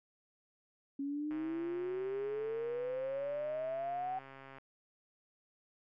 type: exponential sweep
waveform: sine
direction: up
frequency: 275.4 to 763 Hz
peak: -35 dBFS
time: 0.99-4.19 s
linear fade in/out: 5 ms
type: click train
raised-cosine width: 0.5 ms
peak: -37 dBFS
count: 443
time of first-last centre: 1.31-4.584 s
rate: 135 Hz
effects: none